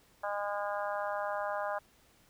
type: harmonic tone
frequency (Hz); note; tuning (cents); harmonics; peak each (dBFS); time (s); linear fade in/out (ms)
204; G#3; -31; 3 / 4 / 5 / 6 / 7 / 8; -36 / -38 / -40 / -42 / -43 / -44; 0.23-1.79; 10
effects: pink hiss -65 dBFS RMS until 2.29 s